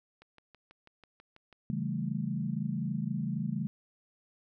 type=click train; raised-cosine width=0.3 ms; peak=-38 dBFS; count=9; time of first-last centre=0.22-1.527 s; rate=6.12 Hz
type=chord; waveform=sine; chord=A dominant seventh; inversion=first; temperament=equal; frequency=138.59 / 164.81 / 196 / 220 Hz; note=C#3 / E3 / G3 / A3; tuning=0 / 0 / 0 / 0 cents; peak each=-36 dBFS; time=1.7-3.67 s; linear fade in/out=0 ms
effects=none